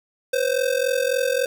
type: ring-modulated tone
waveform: square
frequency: 518 Hz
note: C5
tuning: 17 cents flat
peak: -17 dBFS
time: 0.33-1.46 s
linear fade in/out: 2 ms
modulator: 21.8 Hz
effects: 8-bit